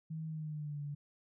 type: tone with pitch glide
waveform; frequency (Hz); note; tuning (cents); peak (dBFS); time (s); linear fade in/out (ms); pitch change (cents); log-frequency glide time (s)
sine; 159 to 144.96; D#3 to D3; +38 to -22; -38; 0.1-0.95; 10; -160; 0.27-0.81
effects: none